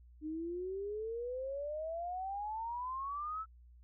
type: exponential sweep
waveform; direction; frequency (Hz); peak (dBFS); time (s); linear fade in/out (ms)
sine; up; 301.9 to 1327; -37; 0.21-3.46; 50
effects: added 60 Hz sine -56 dBFS peak until 3.83 s